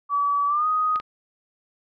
sine tone with pitch glide, 1145 to 1248.6 Hz, D6 to D#6, -44 to +6 cents, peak -19 dBFS, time 0.09-1.01 s, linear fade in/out 50 ms, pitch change +150 cents, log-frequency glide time 0.47-0.67 s
clicks, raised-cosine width 0.3 ms, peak -20 dBFS, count 2, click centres 0.959 / 1 s
effects none

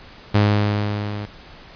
sawtooth tone with level ramp, 103.83 Hz, G#2, in tune, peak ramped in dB -8 to -23 dBFS, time 0.34-1.26 s, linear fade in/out 10 ms, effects pink hiss -43 dBFS RMS until 1.75 s + resampled to 11025 Hz

